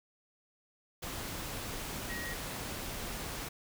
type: tone in noise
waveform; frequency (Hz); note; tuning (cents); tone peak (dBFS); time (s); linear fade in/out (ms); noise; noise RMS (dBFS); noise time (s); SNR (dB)
sine; 1894; A#6; +27; -40; 2.09-2.34; 10; pink; -40; 1.02-3.49; -3
effects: none

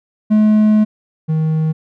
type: tone pair in turn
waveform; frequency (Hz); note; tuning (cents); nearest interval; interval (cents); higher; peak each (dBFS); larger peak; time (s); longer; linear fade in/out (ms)
triangle; 213.8 / 157.7; A3 / D#3; -49 / +24; perfect fourth; 527; first; -6 / -11; first; 0.3-0.85 / 1.28-1.73; first; 20
effects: none

